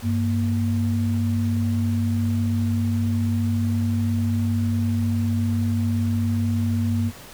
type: tone pair together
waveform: sine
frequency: 98.01 / 233.1 Hz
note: G2 / A#3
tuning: 0 / 0 cents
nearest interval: octave + minor third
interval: 1500 cents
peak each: -21 / -23 dBFS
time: 0.02-7.12 s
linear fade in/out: 50 ms
effects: pink hiss -42 dBFS RMS until 7.33 s